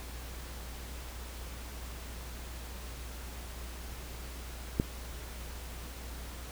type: click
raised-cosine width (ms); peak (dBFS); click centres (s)
3; -13; 4.799
effects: added 60 Hz sine -42 dBFS peak until 6.51 s + pink hiss -47 dBFS RMS until 6.51 s